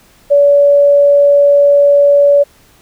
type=tone; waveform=sine; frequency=571 Hz; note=D5; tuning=49 cents flat; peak=-4 dBFS; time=0.3-2.44 s; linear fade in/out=20 ms; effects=pink hiss -47 dBFS RMS until 2.81 s